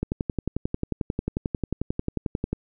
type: click train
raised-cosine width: 3 ms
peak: -12 dBFS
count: 29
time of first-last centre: 0.03-2.53 s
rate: 11.2 Hz
effects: none